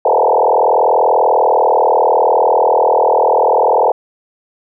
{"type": "tone with frequency modulation", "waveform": "sine", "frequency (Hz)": 684, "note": "F5", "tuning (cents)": -36, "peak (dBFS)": -8, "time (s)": [0.05, 3.92], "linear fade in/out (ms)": 5, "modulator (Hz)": 40.3, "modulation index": 6, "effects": []}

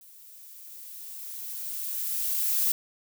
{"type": "noise with level ramp", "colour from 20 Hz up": "violet", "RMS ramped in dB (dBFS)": [-52, -24], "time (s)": [0.01, 2.72], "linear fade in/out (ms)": 2, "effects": []}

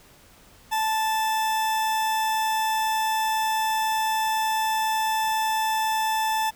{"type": "tone", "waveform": "40% pulse", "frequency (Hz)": 878, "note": "A5", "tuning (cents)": -4, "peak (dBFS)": -21, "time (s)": [0.71, 6.51], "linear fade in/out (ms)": 20, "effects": ["pink hiss -53 dBFS RMS until 6.55 s"]}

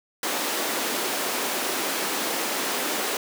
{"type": "high-pass noise", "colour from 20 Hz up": "pink", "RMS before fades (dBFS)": -27, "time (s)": [0.23, 3.17], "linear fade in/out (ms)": 2, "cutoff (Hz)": 270, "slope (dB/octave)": 24, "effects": []}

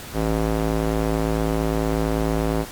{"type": "tone with band-pass filter", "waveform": "square", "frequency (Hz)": 54.4, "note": "A1", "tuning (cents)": -19, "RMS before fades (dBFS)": -22, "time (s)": [0.13, 2.66], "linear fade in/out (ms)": 50, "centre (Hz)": 430, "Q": 0.72, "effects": ["pink hiss -37 dBFS RMS until 2.71 s", "Opus 48 kbps"]}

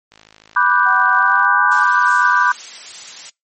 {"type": "click train", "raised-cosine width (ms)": 0.2, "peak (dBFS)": -25, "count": 72, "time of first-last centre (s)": [0.12, 1.45], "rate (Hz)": 53.4}
{"type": "chord", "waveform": "sine", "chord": "G major seventh", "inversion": "first", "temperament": "equal", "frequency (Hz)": [987.8, 1174.7, 1480, 1568], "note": ["B5", "D6", "F#6", "G6"], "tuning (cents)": [0, 0, 0, 0], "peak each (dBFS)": -16, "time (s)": [0.56, 2.52], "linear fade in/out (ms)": 5}
{"type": "tone with pitch glide", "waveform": "sine", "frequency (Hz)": [756, 843.7], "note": ["F#5", "G#5"], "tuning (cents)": [37, 27], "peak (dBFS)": -23, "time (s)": [0.85, 1.85], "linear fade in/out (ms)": 20, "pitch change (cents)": 190, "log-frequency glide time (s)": [1.15, 1.73]}
{"type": "noise", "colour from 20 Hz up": "blue", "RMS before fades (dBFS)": -28, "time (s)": [1.71, 3.3], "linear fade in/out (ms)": 10}
{"effects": ["noise-tail reverb RT60 0.2 s tail -26 dB re dry", "MP3 32 kbps"]}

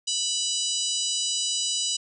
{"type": "harmonic tone with a mistuned harmonic", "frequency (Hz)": 985, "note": "B5", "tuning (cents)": -5, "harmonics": [3, 4, 5, 6, 7, 8, 9], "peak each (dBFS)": [-30, -31, -32, -33, -33, -34, -35], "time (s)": [0.07, 1.97], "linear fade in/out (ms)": 10, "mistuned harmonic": 9, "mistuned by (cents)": -63, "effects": []}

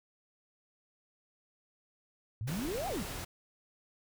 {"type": "exponential two-way sweep", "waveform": "sine", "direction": "up then down", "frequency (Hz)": [99.3, 820, 167.3], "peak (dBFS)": -34, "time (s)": [2.41, 3.03], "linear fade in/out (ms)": 0, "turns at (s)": 2.88}
{"type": "noise", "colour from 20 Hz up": "pink", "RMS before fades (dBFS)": -41, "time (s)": [2.47, 3.25], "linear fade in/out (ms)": 10}
{"effects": []}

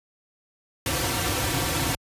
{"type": "noise with comb filter", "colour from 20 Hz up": "pink", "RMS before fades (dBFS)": -25, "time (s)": [0.86, 1.95], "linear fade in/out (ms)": 2, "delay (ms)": 4.8, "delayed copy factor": -0.85, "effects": ["high-pass 60 Hz 12 dB/octave", "resampled to 32000 Hz"]}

